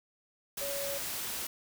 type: tone in noise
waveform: sine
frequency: 561 Hz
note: C#5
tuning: 21 cents sharp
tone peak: -36 dBFS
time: 0.61-0.98 s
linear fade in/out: 5 ms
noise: white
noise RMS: -37 dBFS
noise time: 0.57-1.47 s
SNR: -2 dB
effects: none